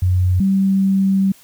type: tone pair in turn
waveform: sine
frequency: 91.3 / 193.46 Hz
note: F#2 / G3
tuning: -23 / -23 cents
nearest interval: octave + minor second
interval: 1300 cents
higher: second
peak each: -12 dBFS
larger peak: neither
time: 0.02-0.4 / 0.4-1.32 s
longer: second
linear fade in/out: 5 ms
effects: white hiss -48 dBFS RMS until 1.43 s